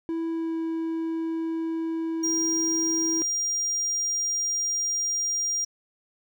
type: tone with pitch glide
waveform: triangle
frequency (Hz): 329 to 326.5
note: E4 to E4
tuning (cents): -3 to -17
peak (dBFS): -24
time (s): 0.09-3.22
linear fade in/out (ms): 0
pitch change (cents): -14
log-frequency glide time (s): 0.29-0.56
type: tone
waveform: triangle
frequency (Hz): 5700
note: F8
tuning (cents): +34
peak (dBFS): -23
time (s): 2.23-5.65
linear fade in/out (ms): 10
effects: none